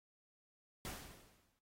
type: noise with exponential decay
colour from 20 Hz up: pink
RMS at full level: -44 dBFS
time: 0.85-1.59 s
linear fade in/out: 1 ms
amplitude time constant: 160 ms
effects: AAC 48 kbps